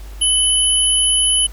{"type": "tone pair together", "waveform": "sine", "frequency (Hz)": [2995, 10735], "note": ["F#7", "E9"], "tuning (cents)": [20, 30], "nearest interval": "octave + minor seventh", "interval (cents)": 2210, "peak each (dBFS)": -15, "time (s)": [0.21, 1.47], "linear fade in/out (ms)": 10, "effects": ["added 50 Hz sine -30 dBFS peak until 1.52 s", "pink hiss -44 dBFS RMS until 1.52 s"]}